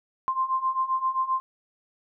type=beating tone pair; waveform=sine; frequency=1043 / 1050.6 Hz; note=C6 / C6; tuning=-6 / +7 cents; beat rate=7.6 Hz; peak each=-28 / -25 dBFS; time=0.28-1.4 s; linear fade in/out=0 ms; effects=none